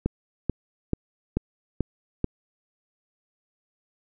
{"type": "click train", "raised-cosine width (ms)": 3, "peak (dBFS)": -10, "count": 6, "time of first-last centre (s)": [0.06, 2.243], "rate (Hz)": 2.29, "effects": []}